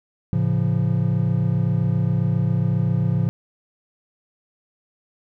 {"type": "chord", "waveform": "triangle", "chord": "A augmented", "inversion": "none", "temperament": "just", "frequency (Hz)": [110, 137.5, 171.88], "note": ["A2", "C#3", "E#3"], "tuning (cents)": [0, -14, -27], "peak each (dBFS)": -20, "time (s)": [0.33, 3.29], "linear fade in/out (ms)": 0, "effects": []}